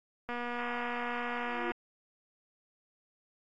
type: click train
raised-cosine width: 0.5 ms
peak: -23 dBFS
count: 345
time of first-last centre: 0.29-1.717 s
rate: 241 Hz
type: tone with exponential growth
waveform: sine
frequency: 349.2 Hz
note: F4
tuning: in tune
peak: -32 dBFS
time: 1.29-1.71 s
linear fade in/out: 2 ms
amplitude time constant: 91 ms
effects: AAC 32 kbps